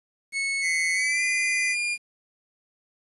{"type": "tone with pitch glide", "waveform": "40% pulse", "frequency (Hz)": [2199, 2412], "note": ["C#7", "D7"], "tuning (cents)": [-14, 46], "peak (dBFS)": -24, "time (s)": [0.32, 1.98], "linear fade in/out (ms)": 50, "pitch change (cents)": 160, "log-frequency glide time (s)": [0.94, 1.23]}
{"type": "tone with vibrato", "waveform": "square", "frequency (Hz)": 2027, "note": "B6", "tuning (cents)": 45, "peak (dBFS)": -26, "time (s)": [0.61, 1.76], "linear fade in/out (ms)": 50, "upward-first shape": "triangle", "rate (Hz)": 1.5, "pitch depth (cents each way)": 11}
{"effects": ["resampled to 24000 Hz", "9-bit"]}